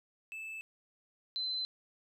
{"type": "tone pair in turn", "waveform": ["triangle", "sine"], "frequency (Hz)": [2628, 4057], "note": ["E7", "B7"], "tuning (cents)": [-6, 46], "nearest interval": "minor sixth", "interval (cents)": 752, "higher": "second", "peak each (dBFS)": [-39, -33], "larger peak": "second", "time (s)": [[0.32, 0.61], [1.36, 1.65]], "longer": "neither", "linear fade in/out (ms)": 0, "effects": []}